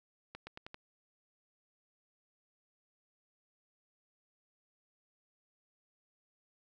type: accelerating click train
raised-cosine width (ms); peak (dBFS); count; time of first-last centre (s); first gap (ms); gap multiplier
0.3; -29; 5; 0.35-0.744; 120; 0.87
effects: none